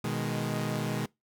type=chord; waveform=sawtooth; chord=G# minor; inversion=first; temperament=equal; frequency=123.47 / 155.56 / 207.7 Hz; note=B2 / D#3 / G#3; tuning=0 / 0 / 0 cents; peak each=-30 dBFS; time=0.04-1.06 s; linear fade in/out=5 ms; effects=noise-tail reverb RT60 0.2 s tail -24 dB re dry